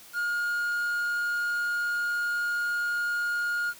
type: tone with quantisation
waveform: triangle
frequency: 1424 Hz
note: F6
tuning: 33 cents sharp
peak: -24 dBFS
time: 0.13-3.74 s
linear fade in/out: 50 ms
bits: 8
effects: white hiss -50 dBFS RMS until 3.79 s